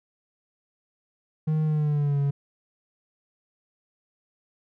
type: tone with pitch glide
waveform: triangle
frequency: 155.56 to 141.01 Hz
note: D#3 to C#3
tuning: 0 to +30 cents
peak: -19 dBFS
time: 1.47-2.31 s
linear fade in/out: 10 ms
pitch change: -170 cents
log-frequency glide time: 1.64-2.19 s
effects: none